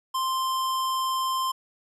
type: tone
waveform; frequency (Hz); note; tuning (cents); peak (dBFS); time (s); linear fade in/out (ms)
square; 1046.5; C6; 0; -25; 0.14-1.52; 10
effects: resampled to 32000 Hz